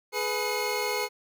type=tone cluster; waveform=25% pulse; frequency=420.7 / 495.7 / 2159 Hz; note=G#4 / B4 / C#7; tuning=+22 / +6 / -46 cents; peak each=-27 / -28 / -28 dBFS; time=0.12-1.09 s; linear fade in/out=50 ms; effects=none